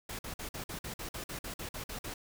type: noise bursts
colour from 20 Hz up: pink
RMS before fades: -41 dBFS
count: 14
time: 0.09-2.14 s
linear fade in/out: 5 ms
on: 100 ms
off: 50 ms
effects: none